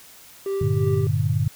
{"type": "tone with tremolo", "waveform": "triangle", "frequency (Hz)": 391.9, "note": "G4", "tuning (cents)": 0, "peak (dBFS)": -20, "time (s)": [0.46, 1.07], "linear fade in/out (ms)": 2, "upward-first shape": "sine", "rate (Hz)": 2.8, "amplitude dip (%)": 50}
{"type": "chord", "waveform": "sine", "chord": "G minor", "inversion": "none", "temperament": "equal", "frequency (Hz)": [98, 116.54, 146.83], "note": ["G2", "Bb2", "D3"], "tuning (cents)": [0, 0, 0], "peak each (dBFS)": -23, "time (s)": [0.61, 1.48], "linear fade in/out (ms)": 5}
{"effects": ["white hiss -47 dBFS RMS until 1.55 s"]}